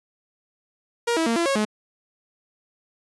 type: tone with pitch steps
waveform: sawtooth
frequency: 471.9 / 325.6 / 230.6 / 339.1 / 548 / 212.6 Hz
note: A#4 / E4 / A#3 / E4 / C#5 / G#3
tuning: +21 / -21 / -19 / +49 / -20 / +41 cents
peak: -16 dBFS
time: 1.07-1.652 s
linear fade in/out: 10 ms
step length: 97 ms
effects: resampled to 24000 Hz